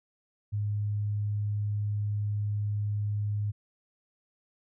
sine tone, 103.83 Hz, G#2, in tune, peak -27 dBFS, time 0.52-3.52 s, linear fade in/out 20 ms, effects none

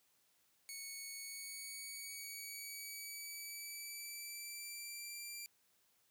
10% pulse tone with pitch glide, 2217 to 2362 Hz, C#7 to D7, 0 to +9 cents, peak -37 dBFS, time 0.69-5.46 s, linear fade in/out 0 ms, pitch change +109 cents, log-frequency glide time 1.17-5.27 s, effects white hiss -75 dBFS RMS until 6.1 s + high-pass 60 Hz 12 dB/octave

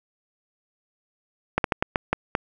slowing click train, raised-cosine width 0.5 ms, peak -5 dBFS, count 7, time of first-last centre 1.58-2.351 s, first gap 62 ms, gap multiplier 1.29, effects none

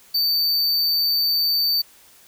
square tone, 4579 Hz, D8, 45 cents flat, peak -18 dBFS, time 0.14-1.82 s, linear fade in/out 10 ms, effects white hiss -51 dBFS RMS until 2.27 s

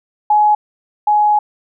sine tone pair in turn, 842 / 839 Hz, G#5 / G#5, +24 / +17 cents, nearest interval unison, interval 7 cents, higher first, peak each -8 / -9 dBFS, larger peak first, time 0.3-0.55 / 1.07-1.39 s, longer second, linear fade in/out 5 ms, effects none

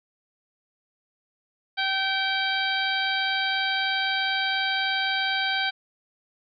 harmonic tone with a mistuned harmonic, 772 Hz, G5, 27 cents flat, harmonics 1 / 2 / 3 / 4 / 5 / 6, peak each -30 / -27 / -31 / -30 / -32 / -34 dBFS, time 1.77-5.71 s, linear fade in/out 20 ms, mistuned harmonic 4, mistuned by +47 cents, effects none

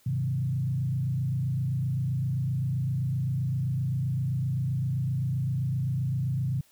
sine tone with frequency modulation, 130.81 Hz, C3, in tune, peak -25 dBFS, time 0.06-6.61 s, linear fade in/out 5 ms, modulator 27.7 Hz, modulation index 0.92, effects white hiss -62 dBFS RMS until 6.71 s

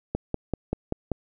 click train, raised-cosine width 2 ms, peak -12 dBFS, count 6, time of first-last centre 0.15-1.117 s, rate 5.17 Hz, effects none

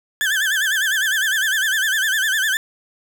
35% pulse tone with vibrato, 1642 Hz, G#6, 20 cents flat, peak -15 dBFS, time 0.21-2.57 s, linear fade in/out 0 ms, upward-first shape sine, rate 9.9 Hz, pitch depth 140 cents each way, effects none

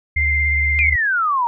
sine tone with vibrato, 2093 Hz, C7, in tune, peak -16 dBFS, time 0.16-0.94 s, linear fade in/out 10 ms, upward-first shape triangle, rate 17 Hz, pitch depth 19 cents each way
sine tone with pitch glide, 74.1 to 73.59 Hz, D2 to D2, +16 to +4 cents, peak -19 dBFS, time 0.16-0.96 s, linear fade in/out 5 ms, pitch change -12 cents, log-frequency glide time 0.4-0.5 s
sine exponential sweep, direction down, 2475 to 922 Hz, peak -15 dBFS, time 0.79-1.47 s, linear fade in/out 0 ms
effects none

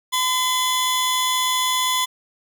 sawtooth tone pair together, 1019 / 3435 Hz, C6 / A7, -46 / -42 cents, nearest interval octave + major sixth, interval 2104 cents, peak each -17 / -19 dBFS, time 0.12-2.06 s, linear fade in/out 20 ms, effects none

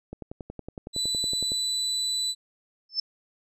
click train, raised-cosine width 2 ms, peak -23 dBFS, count 16, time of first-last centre 0.13-1.519 s, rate 10.8 Hz
35% pulse tone, 3980 Hz, B7, 13 cents sharp, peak -23 dBFS, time 0.93-2.35 s, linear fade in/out 50 ms
sine tone with exponential growth, 5274 Hz, E8, in tune, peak -20 dBFS, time 2.89-3 s, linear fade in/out 5 ms, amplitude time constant 22 ms
effects resampled to 32000 Hz

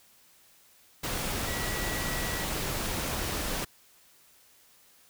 sine tone in noise, 1939 Hz, B6, 32 cents flat, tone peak -38 dBFS, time 1.47-2.45 s, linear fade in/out 10 ms, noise pink, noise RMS -32 dBFS, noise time 1.03-3.65 s, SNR -9 dB, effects white hiss -60 dBFS RMS until 5.09 s

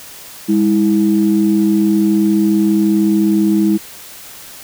sine tone pair together, 203.7 / 323.4 Hz, G#3 / E4, -33 / -33 cents, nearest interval minor sixth, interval 800 cents, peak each -12 dBFS, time 0.48-3.78 s, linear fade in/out 20 ms, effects tanh soft clip ceiling -2 dBFS + white hiss -35 dBFS RMS until 4.63 s

